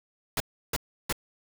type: noise bursts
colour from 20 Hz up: pink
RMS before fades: -28 dBFS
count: 3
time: 0.37-1.126 s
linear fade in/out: 2 ms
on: 32 ms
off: 330 ms
effects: none